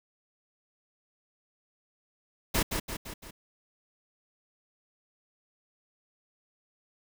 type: noise with echo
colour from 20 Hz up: pink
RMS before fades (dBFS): -26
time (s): 2.54-2.63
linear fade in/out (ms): 10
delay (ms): 170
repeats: 4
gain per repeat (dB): -5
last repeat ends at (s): 3.31
effects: none